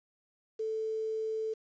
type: tone with quantisation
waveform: sine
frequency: 440 Hz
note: A4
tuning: in tune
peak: -31 dBFS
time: 0.59-1.54 s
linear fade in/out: 10 ms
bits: 9
effects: resampled to 16000 Hz